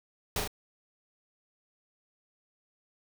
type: noise with echo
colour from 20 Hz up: pink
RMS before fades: -30 dBFS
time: 0.36-0.4 s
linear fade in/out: 2 ms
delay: 38 ms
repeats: 2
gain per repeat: -3 dB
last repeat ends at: 0.476 s
effects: none